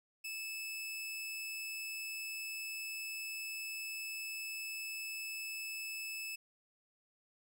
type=tone; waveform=sawtooth; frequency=2615 Hz; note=E7; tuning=15 cents flat; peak=-37 dBFS; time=0.24-6.36 s; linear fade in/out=10 ms; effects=none